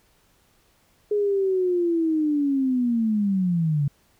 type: linear sweep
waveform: sine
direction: down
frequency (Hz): 419.5 to 138.59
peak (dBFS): -19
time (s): 1.11-3.88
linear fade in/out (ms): 5
effects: pink hiss -62 dBFS RMS until 4.19 s